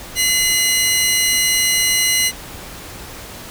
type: tone pair together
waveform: 15% pulse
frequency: 2043 / 2889 Hz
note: C7 / F#7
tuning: -42 / -42 cents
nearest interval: tritone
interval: 600 cents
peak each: -10 dBFS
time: 0.15-2.32 s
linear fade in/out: 50 ms
effects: pink hiss -34 dBFS RMS until 3.5 s